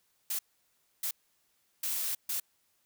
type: noise bursts at uneven times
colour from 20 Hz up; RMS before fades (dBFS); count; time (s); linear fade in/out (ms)
blue; -33; 4; 0.3-0.39 / 1.03-1.11 / 1.83-2.15 / 2.29-2.4; 5
effects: white hiss -73 dBFS RMS until 2.85 s